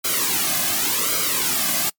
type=noise with flanger; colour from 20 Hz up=white; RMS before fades=-21 dBFS; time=0.04-1.9 s; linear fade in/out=10 ms; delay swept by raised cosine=1.1 to 2.2 ms; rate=0.89 Hz; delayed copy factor=-0.85; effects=noise-tail reverb RT60 0.1 s tail -26 dB re dry + MP3 96 kbps